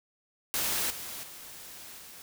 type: noise with level steps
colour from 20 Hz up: white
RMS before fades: -30 / -40 / -46 / -48 dBFS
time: 0.54-2.22 s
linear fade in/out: 0 ms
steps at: 0.9 / 1.23 / 1.98 s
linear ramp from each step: 5 ms
effects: none